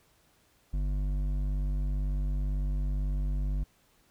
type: tone with hard clipping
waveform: sine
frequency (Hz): 49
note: G1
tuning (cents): 0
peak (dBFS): -29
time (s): 0.73-3.64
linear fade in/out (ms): 10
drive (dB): 9
effects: pink hiss -66 dBFS RMS until 4.1 s